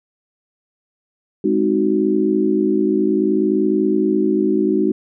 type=chord; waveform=sine; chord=Ab dominant seventh; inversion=none; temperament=equal with one note detuned; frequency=207.7 / 261.6 / 311.1 / 371.7 Hz; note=Ab3 / C4 / Eb4 / Gb4; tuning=0 / 0 / 0 / +8 cents; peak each=-20 / -24 / -18 / -18 dBFS; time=1.44-4.92 s; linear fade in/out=5 ms; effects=none